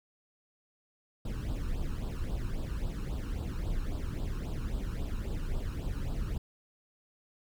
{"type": "noise with flanger", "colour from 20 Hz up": "brown", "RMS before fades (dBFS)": -34, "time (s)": [1.25, 6.38], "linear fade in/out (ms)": 5, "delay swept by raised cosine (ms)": [0.23, 0.76], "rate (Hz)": 3.7, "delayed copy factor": 0.8, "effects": []}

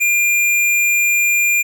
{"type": "tone", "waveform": "square", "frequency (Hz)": 2400, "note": "D7", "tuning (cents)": 37, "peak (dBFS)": -13, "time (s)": [0, 1.63], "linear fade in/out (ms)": 20, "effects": []}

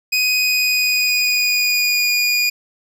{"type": "tone with pitch glide", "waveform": "25% pulse", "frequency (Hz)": [2500, 2443], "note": ["D#7", "D#7"], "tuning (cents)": [8, -32], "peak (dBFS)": -11, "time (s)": [0.12, 2.5], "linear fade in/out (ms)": 10, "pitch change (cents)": -40, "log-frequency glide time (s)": [0.37, 2.14], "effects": []}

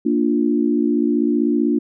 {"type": "chord", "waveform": "sine", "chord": "Bb major", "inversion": "none", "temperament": "equal", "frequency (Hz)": [233.1, 293.7, 349.2], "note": ["Bb3", "D4", "F4"], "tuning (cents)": [0, 0, 0], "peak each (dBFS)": [-19, -18, -21], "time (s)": [0.05, 1.79], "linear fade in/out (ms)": 10, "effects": []}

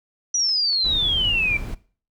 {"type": "exponential sweep", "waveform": "sine", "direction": "down", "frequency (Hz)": [5920, 2321], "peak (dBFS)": -18, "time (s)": [0.34, 1.57], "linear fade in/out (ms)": 5}
{"type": "clicks", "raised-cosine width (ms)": 0.2, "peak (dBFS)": -26, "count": 3, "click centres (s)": [0.493, 0.729, 1.249]}
{"type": "noise", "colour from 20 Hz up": "brown", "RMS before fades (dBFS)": -30, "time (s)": [0.84, 1.75], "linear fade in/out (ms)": 10}
{"effects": ["noise-tail reverb RT60 0.4 s tail -18 dB re dry"]}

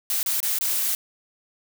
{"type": "noise with dropouts", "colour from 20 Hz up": "blue", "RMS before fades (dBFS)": -24, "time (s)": [0.1, 0.95], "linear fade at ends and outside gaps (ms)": 1, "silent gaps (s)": [[0.23, 0.261], [0.403, 0.429], [0.587, 0.61]], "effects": []}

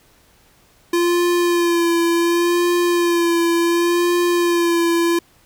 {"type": "tone with vibrato", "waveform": "square", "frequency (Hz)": 343.9, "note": "F4", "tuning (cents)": -27, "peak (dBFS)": -15, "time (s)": [0.93, 5.19], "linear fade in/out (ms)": 5, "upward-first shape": "sine", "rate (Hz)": 0.69, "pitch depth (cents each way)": 29, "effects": ["pink hiss -54 dBFS RMS until 5.45 s"]}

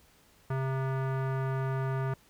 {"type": "tone with low-pass filter", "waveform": "square", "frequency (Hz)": 133.1, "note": "C3", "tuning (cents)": 30, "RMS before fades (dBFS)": -31, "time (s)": [0.5, 2.14], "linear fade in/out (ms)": 5, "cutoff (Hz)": 1400, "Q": 1.7, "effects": ["pink hiss -62 dBFS RMS until 2.29 s"]}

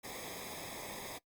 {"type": "noise with comb filter", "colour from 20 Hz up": "pink", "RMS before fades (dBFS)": -45, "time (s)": [0.03, 1.19], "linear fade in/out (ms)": 20, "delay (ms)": 0.69, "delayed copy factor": -0.8, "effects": ["noise-tail reverb RT60 0.1 s tail -20 dB re dry", "Opus 48 kbps"]}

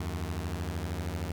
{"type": "beating tone pair", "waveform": "sawtooth", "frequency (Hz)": [77.78, 90.78], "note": ["D#2", "F#2"], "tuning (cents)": [0, -32], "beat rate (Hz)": 13, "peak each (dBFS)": -31, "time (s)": [0, 1.32], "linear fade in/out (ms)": 5, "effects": []}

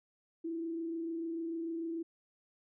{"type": "tone with frequency modulation", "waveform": "sine", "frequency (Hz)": 330.7, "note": "E4", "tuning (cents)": 6, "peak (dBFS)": -35, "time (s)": [0.44, 2.03], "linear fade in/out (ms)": 10, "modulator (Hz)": 26.8, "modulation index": 0.31, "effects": []}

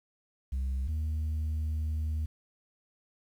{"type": "tone pair in turn", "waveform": "sine", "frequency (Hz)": [65.9, 77.67], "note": ["C2", "D#2"], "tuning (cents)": [13, -2], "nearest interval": "minor third", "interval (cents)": 285, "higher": "second", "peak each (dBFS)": -26, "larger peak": "neither", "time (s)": [[0.52, 0.88], [0.88, 2.26]], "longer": "second", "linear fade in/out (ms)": 10, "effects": ["tanh soft clip ceiling -28 dBFS", "10-bit"]}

